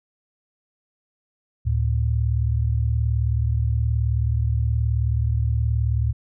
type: tone pair together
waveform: sine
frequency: 73.22 / 112.1 Hz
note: D2 / A2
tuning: -5 / +33 cents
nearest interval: perfect fifth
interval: 738 cents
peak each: -21 dBFS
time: 1.65-6.13 s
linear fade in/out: 20 ms
effects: none

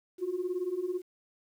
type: beating tone pair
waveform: sine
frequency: 349.2 / 367.2 Hz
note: F4 / F#4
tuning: 0 / -13 cents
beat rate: 18 Hz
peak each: -34 / -31 dBFS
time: 0.18-1.02 s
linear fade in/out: 50 ms
effects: tanh soft clip ceiling -24 dBFS + 10-bit

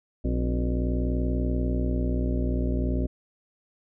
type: harmonic tone with a mistuned harmonic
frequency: 60.4 Hz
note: B1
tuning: 38 cents flat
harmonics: 1 / 2 / 3 / 4 / 5 / 6 / 7 / 8 / 9 / 10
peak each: -25 / -33 / -34 / -30 / -43 / -35 / -45 / -41 / -49 / -39 dBFS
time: 0.24-3.07 s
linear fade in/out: 10 ms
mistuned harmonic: 4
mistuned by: +120 cents
effects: none

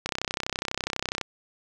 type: click train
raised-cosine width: 0.2 ms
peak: -10 dBFS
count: 38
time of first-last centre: 0.06-1.213 s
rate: 32.1 Hz
effects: none

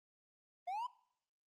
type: linear sweep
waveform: triangle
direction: up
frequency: 686 to 1023 Hz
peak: -36 dBFS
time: 0.67-0.87 s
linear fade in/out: 10 ms
effects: noise-tail reverb RT60 0.6 s tail -20 dB re dry + Opus 32 kbps

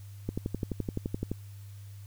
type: click train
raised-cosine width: 3 ms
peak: -18 dBFS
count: 13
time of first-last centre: 0.29-1.316 s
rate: 11.7 Hz
effects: added 100 Hz sine -43 dBFS peak until 2.06 s + white hiss -60 dBFS RMS until 2.06 s

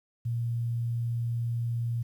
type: tone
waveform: sine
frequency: 117.6 Hz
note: A#2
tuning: 16 cents sharp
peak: -27 dBFS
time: 0.25-2.03 s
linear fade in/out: 10 ms
effects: 10-bit

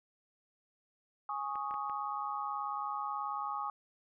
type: chord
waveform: sine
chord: Ab suspended fourth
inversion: none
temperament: just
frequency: 830.6 / 1107.5 / 1245.9 Hz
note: Ab5 / Db6 / Eb6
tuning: 0 / -2 / +2 cents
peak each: -39 dBFS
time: 1.29-3.7 s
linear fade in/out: 2 ms
type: clicks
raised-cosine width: 0.5 ms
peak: -35 dBFS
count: 4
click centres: 1.556 / 1.71 / 1.741 / 1.897 s
effects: none

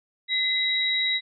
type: tone pair together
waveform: sine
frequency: 2037 / 3845 Hz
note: C7 / B7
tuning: -47 / -47 cents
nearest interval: major seventh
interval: 1100 cents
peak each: -26 / -23 dBFS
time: 0.28-1.21 s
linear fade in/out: 50 ms
effects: none

